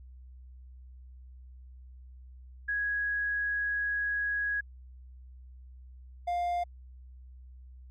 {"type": "tone pair in turn", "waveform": ["sine", "triangle"], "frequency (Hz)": [1661.2, 702.3], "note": ["G#6", "F5"], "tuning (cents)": [0, 10], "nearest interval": "octave + minor third", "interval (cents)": 1490, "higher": "first", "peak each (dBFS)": [-28, -26], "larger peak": "second", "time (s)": [[2.68, 4.61], [6.27, 6.64]], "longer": "first", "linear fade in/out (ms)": 10, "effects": ["added 63 Hz sine -47 dBFS peak until 7.9 s"]}